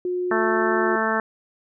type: tone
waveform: sine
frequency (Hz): 360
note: F#4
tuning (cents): -47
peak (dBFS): -22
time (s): 0.05-0.96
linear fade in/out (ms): 2
type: harmonic tone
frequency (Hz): 220.9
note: A3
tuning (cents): +7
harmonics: 1 / 2 / 3 / 4 / 5 / 6 / 7 / 8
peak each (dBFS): -28 / -28 / -28 / -28 / -28 / -28 / -28 / -28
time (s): 0.31-1.2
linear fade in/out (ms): 2
effects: none